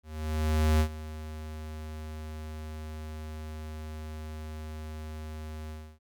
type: tone with ADSR envelope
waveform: square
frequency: 77.7 Hz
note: D#2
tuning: 2 cents flat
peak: -21 dBFS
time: 0.03-5.99 s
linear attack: 770 ms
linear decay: 81 ms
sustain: -17 dB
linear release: 290 ms
effects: none